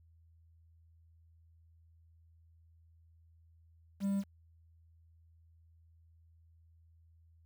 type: tone with quantisation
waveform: triangle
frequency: 197.8 Hz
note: G3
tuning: 16 cents sharp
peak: -28 dBFS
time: 4-4.24 s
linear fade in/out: 50 ms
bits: 9
effects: added 82 Hz sine -61 dBFS peak until 7.45 s